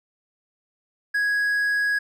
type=tone; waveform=triangle; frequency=1661.2 Hz; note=G#6; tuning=in tune; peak=-18 dBFS; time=1.14-1.99 s; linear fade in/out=10 ms; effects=none